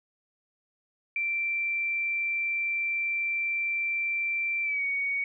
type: tone with pitch glide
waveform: sine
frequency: 2349 to 2239 Hz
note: D7 to C#7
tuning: 0 to +17 cents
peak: -26 dBFS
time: 1.16-5.24 s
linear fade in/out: 2 ms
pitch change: -83 cents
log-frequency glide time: 4.63-4.83 s
effects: none